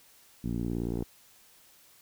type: tone with low-pass filter sweep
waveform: 10% pulse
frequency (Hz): 58.3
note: A#1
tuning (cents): +1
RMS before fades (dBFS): -32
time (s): 0.44-1.04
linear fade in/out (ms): 5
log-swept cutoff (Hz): 230 to 500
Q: 1.6
effects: white hiss -59 dBFS RMS until 2.01 s